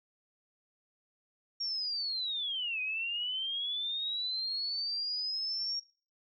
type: linear two-way sweep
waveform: sine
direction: down then up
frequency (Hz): 5588 to 2489 to 5588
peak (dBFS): -32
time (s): 1.6-5.8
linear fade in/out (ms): 10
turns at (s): 2.81
effects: noise-tail reverb RT60 0.4 s tail -22 dB re dry